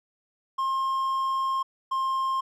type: tone pair in turn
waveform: triangle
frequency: 1066 / 1061 Hz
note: C6 / C6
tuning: +32 / +24 cents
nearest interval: unison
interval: 8 cents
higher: first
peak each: -22 dBFS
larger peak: neither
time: 0.58-1.63 / 1.91-2.41 s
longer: first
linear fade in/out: 10 ms
effects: none